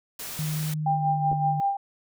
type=noise; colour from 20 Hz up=white; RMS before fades=-36 dBFS; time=0.19-0.74 s; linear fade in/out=5 ms
type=tone with pitch glide; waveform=sine; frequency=154.1 to 150.41 Hz; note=D#3 to D3; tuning=-16 to +42 cents; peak=-26 dBFS; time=0.39-1.6 s; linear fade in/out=0 ms; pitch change=-42 cents; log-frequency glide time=0.71-1.3 s
type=tone with tremolo; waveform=sine; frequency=795 Hz; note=G5; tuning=24 cents sharp; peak=-20 dBFS; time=0.86-1.77 s; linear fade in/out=5 ms; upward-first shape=sine; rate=5.3 Hz; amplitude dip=60%
type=clicks; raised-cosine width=2 ms; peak=-23 dBFS; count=2; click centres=1.316 / 1.329 s
effects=none